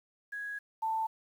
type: tone pair in turn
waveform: sine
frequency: 1661.2 / 887.4 Hz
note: G#6 / A5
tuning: 0 / +14 cents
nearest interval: major seventh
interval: 1086 cents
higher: first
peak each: -36 / -29 dBFS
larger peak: second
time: 0.32-0.59 / 0.82-1.07 s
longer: first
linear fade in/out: 10 ms
effects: 10-bit